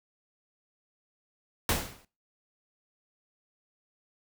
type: noise with exponential decay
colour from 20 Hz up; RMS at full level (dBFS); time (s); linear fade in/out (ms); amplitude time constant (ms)
pink; -23; 1.69-2.05; 2; 77
effects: noise-tail reverb RT60 0.3 s tail -19 dB re dry